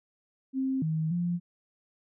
sine tone with pitch steps, 264.8 / 158.4 / 174.2 Hz, C4 / D#3 / F3, +21 / +31 / -4 cents, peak -26 dBFS, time 0.53-1.4 s, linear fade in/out 50 ms, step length 290 ms, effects none

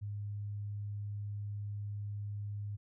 sine tone, 102.8 Hz, G#2, 17 cents flat, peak -37 dBFS, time 0.01-2.77 s, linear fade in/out 20 ms, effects none

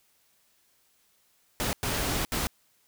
pink noise bursts at uneven times, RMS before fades -29 dBFS, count 3, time 1.6-1.73 / 1.83-2.25 / 2.32-2.47 s, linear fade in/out 0 ms, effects white hiss -67 dBFS RMS until 2.87 s

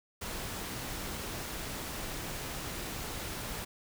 pink noise, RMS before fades -39 dBFS, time 0.21-3.65 s, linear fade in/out 10 ms, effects none

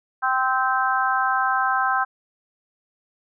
harmonic tone, 260 Hz, C4, 11 cents flat, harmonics 3 / 4 / 5 / 6, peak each -24 / -24 / -24 / -24 dBFS, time 0.22-2.05 s, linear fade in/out 20 ms, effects none

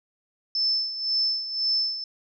sine tone with tremolo, 5274 Hz, E8, in tune, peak -20 dBFS, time 0.55-2.04 s, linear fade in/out 2 ms, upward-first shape sine, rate 1.9 Hz, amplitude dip 70%, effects none

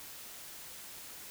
silence, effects white hiss -48 dBFS RMS until 1.3 s

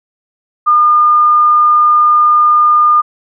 sine tone, 1212 Hz, D#6, 46 cents flat, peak -5 dBFS, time 0.66-3.02 s, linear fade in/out 20 ms, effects none

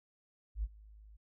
sine tone with ADSR envelope, 52.6 Hz, G#1, 23 cents sharp, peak -30 dBFS, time 0.55-1.17 s, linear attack 83 ms, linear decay 40 ms, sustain -23 dB, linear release 13 ms, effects none

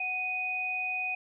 sine tone pair together, 740 / 2489 Hz, F#5 / D#7, 0 / 0 cents, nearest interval octave + major sixth, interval 2100 cents, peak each -38 / -30 dBFS, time 0-1.15 s, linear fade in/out 5 ms, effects none

